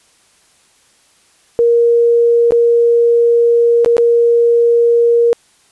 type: tone with dropouts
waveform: sine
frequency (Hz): 470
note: A#4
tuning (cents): +14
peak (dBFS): -7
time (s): 1.59-5.33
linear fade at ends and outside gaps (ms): 0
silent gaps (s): 2.508-2.521 / 3.847-3.86 / 3.968-3.981
effects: white hiss -52 dBFS RMS until 5.71 s + resampled to 24000 Hz